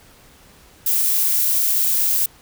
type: noise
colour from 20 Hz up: violet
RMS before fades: -18 dBFS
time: 0.86-2.26 s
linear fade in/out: 5 ms
effects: pink hiss -49 dBFS RMS until 2.41 s